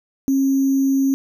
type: tone with sample-and-hold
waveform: sine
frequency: 271.2 Hz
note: C#4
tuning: 38 cents flat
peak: -14 dBFS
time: 0.28-1.14 s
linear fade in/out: 0 ms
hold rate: 6300 Hz
effects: none